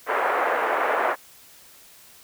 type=band-pass noise; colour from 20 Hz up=pink; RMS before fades=-23 dBFS; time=0.06-1.16 s; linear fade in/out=50 ms; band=480 to 1800 Hz; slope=24 dB/octave; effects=white hiss -50 dBFS RMS until 2.23 s